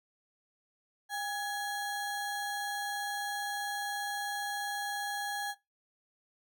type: ring-modulated tone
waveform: square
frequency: 1244.5 Hz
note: D#6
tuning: in tune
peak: -31 dBFS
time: 1.09-5.55 s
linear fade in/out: 50 ms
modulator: 436 Hz
effects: noise-tail reverb RT60 0.2 s tail -20 dB re dry